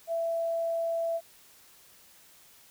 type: tone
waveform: sine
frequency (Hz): 666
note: E5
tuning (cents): +18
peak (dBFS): -27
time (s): 0.07-1.21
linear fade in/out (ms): 50
effects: white hiss -57 dBFS RMS until 2.7 s